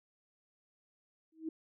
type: tone with exponential growth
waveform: sine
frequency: 320 Hz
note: D#4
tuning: 49 cents sharp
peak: -32 dBFS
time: 1.32-1.49 s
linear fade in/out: 5 ms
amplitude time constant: 36 ms
effects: none